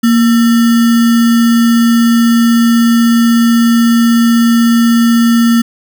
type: tone with sample-and-hold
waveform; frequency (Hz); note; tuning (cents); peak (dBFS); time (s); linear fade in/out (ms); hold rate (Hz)
sine; 233.1; A#3; 0; -5; 0.03-5.62; 10; 1575
effects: none